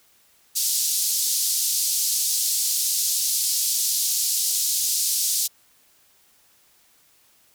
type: band-pass noise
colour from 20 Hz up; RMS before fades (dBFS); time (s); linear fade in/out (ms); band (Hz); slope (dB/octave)
pink; -23; 0.55-5.48; 20; 4700 to 15000; 24
effects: white hiss -59 dBFS RMS until 7.54 s